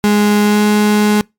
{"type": "tone with pitch glide", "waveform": "35% pulse", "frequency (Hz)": [207.7, 209.6], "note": ["G#3", "G#3"], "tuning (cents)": [0, 16], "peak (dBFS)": -7, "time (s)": [0.04, 1.21], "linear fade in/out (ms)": 0, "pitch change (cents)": 16, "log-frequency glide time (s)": [0.43, 0.63], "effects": ["noise-tail reverb RT60 0.2 s tail -25 dB re dry", "MP3 96 kbps"]}